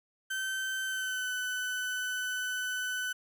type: tone with pitch glide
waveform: 35% pulse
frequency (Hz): 1543 to 1502.5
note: G6 to F#6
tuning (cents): -28 to +26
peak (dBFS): -30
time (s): 0.3-3.13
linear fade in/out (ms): 10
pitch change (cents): -46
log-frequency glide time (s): 0.85-1.32
effects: none